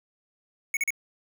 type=tone bursts; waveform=square; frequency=2217 Hz; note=C#7; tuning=in tune; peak=-24 dBFS; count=3; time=0.74-0.905 s; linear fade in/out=2 ms; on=29 ms; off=39 ms; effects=none